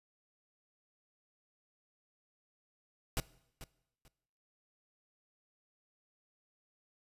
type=noise with echo; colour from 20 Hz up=pink; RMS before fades=-33 dBFS; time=3.17-3.2 s; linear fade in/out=0 ms; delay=440 ms; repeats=2; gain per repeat=-14 dB; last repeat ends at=4.08 s; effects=noise-tail reverb RT60 0.8 s tail -20 dB re dry + resampled to 32000 Hz